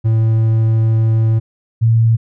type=tone pair in turn; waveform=triangle / sine; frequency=111.7 / 113.92 Hz; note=A2 / A#2; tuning=+27 / -39 cents; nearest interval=unison; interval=34 cents; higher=second; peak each=-8 dBFS; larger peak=neither; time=0.04-1.4 / 1.81-2.17 s; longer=first; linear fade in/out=20 ms; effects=none